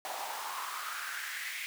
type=noise with high-pass filter sweep; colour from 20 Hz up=pink; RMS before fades=-39 dBFS; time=0.05-1.66 s; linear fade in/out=0 ms; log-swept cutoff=710 to 2200 Hz; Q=4.1; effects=none